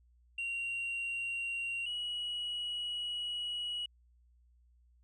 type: tone pair in turn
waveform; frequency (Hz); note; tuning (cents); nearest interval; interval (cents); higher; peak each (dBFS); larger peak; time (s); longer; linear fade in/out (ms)
sine; 2758 / 2916; F7 / F#7; -22 / -26; minor second; 96; second; -32 / -33; first; 0.38-1.86 / 1.86-3.86; second; 5
effects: tanh soft clip ceiling -33 dBFS + added 60 Hz sine -63 dBFS peak until 5.03 s